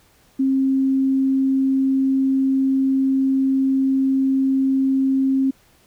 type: tone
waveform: sine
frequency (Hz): 267.4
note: C4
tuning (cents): +38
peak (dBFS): -15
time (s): 0.39-5.51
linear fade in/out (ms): 10
effects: pink hiss -56 dBFS RMS until 5.86 s